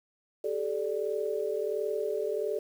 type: chord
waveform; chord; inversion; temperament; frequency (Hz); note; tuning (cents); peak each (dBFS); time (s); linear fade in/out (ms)
sine; G suspended second; none; equal with one note detuned; 392 / 433.4 / 587.3; G4 / A4 / D5; 0 / -26 / 0; -34 / -31 / -34; 0.44-2.59; 5
effects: 9-bit